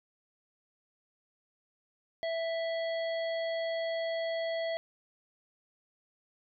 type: harmonic tone with a mistuned harmonic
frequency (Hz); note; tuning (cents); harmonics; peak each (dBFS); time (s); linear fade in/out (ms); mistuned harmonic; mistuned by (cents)
660; E5; +2; 1 / 3 / 5 / 7; -31 / -41 / -45 / -48; 2.23-4.77; 0; 7; -89
effects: none